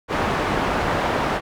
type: low-pass noise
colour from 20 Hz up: white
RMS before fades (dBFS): -22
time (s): 0.08-1.41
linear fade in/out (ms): 50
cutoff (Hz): 1200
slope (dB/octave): 12
effects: none